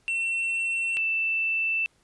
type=tone pair in turn; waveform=triangle / sine; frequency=2703 / 2660 Hz; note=E7 / E7; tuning=+43 / +15 cents; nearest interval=unison; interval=28 cents; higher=first; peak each=-23 dBFS; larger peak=neither; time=0.08-0.97 / 0.97-1.86 s; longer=neither; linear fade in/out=0 ms; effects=pink hiss -65 dBFS RMS until 2.03 s + resampled to 24000 Hz